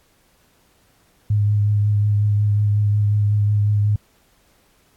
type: tone with vibrato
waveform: sine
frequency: 103.83 Hz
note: G#2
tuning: in tune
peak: -14 dBFS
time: 1.3-3.96 s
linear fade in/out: 5 ms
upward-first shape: triangle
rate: 5.5 Hz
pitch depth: 21 cents each way
effects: pink hiss -59 dBFS RMS until 4.96 s + AAC 64 kbps